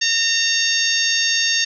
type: harmonic tone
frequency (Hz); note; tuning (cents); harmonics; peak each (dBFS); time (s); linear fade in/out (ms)
916; A#5; -31; 2 / 3 / 4 / 5 / 6 / 7; -23 / -23 / -23 / -23 / -23 / -23; 0.01-1.65; 10
effects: none